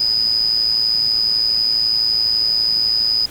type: tone with amplitude modulation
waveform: sine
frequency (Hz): 4978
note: D#8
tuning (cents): 0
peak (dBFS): -11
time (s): 0-3.26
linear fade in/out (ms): 5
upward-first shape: sine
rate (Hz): 112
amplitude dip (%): 70
effects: pink hiss -38 dBFS RMS until 3.3 s